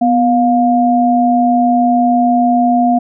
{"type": "tone pair together", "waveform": "sine", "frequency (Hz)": [246.9, 706.7], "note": ["B3", "F5"], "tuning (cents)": [0, 20], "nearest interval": "octave + tritone", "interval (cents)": 1820, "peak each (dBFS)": -11, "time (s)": [0.01, 2.99], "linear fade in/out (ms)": 10, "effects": []}